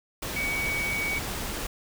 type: tone in noise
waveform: sine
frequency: 2254 Hz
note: C#7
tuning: 28 cents sharp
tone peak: -27 dBFS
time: 0.36-1.19 s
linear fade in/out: 5 ms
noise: pink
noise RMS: -33 dBFS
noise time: 0.22-1.67 s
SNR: +3 dB
effects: none